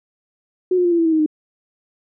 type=tone with pitch steps; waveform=sine; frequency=366.6 / 357.4 / 348.4 / 339.7 / 331.2 / 322.9 / 314.8 / 306.9 Hz; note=F#4 / F4 / F4 / F4 / E4 / E4 / D#4 / D#4; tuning=-16 / +40 / -4 / -48 / +8 / -36 / +20 / -24 cents; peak=-13 dBFS; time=0.71-1.262 s; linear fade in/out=5 ms; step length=69 ms; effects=none